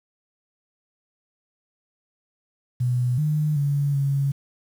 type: tone with pitch steps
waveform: sine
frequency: 124 / 151.6 / 142.5 / 139.1 Hz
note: B2 / D#3 / C#3 / C#3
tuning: +7 / -45 / +48 / +6 cents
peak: -19 dBFS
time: 2.8-4.32 s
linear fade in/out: 10 ms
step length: 380 ms
effects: 8-bit